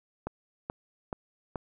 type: click train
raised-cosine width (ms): 1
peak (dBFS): -19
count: 4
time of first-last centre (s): 0.27-1.558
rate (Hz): 2.33
effects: none